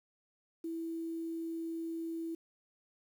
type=tone with quantisation; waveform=sine; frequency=329.6 Hz; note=E4; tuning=in tune; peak=-36 dBFS; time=0.64-2.35 s; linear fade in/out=5 ms; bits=10; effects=none